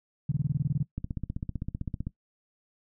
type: tone bursts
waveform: sine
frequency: 144.2 Hz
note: D3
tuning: 31 cents flat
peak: -22 dBFS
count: 11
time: 0.29-0.829 s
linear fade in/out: 5 ms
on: 29 ms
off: 22 ms
type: click train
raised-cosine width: 5 ms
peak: -20 dBFS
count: 18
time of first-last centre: 0.98-2.07 s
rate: 15.6 Hz
effects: noise-tail reverb RT60 0.1 s tail -18 dB re dry